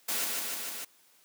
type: noise with echo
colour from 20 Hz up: white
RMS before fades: -31 dBFS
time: 0.08-0.25 s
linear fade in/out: 10 ms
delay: 150 ms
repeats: 4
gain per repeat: -2 dB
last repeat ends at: 0.85 s
effects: white hiss -63 dBFS RMS until 1.24 s + high-pass 200 Hz 12 dB/octave